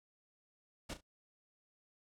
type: noise with echo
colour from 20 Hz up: pink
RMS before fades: -42 dBFS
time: 0.89-0.94 s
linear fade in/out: 10 ms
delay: 35 ms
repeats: 2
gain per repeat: -11 dB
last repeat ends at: 1.01 s
effects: noise-tail reverb RT60 0.1 s tail -22 dB re dry + low-pass 9000 Hz 12 dB/octave